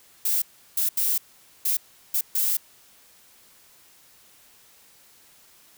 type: noise bursts at uneven times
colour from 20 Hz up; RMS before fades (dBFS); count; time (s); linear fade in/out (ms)
violet; -23; 6; 0.25-0.42 / 0.77-0.89 / 0.97-1.18 / 1.65-1.77 / 2.14-2.21 / 2.35-2.57; 5
effects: white hiss -55 dBFS RMS until 5.77 s